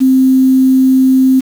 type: tone with quantisation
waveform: sine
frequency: 261.6 Hz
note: C4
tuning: in tune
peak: -5 dBFS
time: 0-1.41 s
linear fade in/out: 20 ms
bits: 5
effects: none